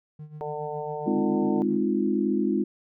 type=tone with tremolo; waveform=triangle; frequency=151.8 Hz; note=D#3; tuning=42 cents flat; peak=-34 dBFS; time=0.19-1.83 s; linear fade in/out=5 ms; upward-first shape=sine; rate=7.3 Hz; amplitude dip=75%
type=harmonic tone; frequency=149.7 Hz; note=D3; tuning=33 cents sharp; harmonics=3 / 4 / 5 / 6; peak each=-33 / -37 / -36 / -37 dBFS; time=0.41-1.62 s; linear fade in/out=0 ms
type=chord; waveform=sine; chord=F minor seventh; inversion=first; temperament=equal; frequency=207.7 / 261.6 / 311.1 / 349.2 Hz; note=Ab3 / C4 / Eb4 / F4; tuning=0 / 0 / 0 / 0 cents; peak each=-26 / -28 / -28 / -27 dBFS; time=1.06-2.64 s; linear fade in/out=10 ms
effects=none